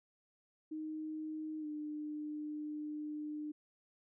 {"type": "tone with pitch glide", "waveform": "sine", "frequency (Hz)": [311.1, 301], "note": ["D#4", "D4"], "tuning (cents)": [0, 43], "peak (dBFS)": -39, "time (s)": [0.71, 3.52], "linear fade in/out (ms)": 10, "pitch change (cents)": -57, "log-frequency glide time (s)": [1.6, 1.66], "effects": []}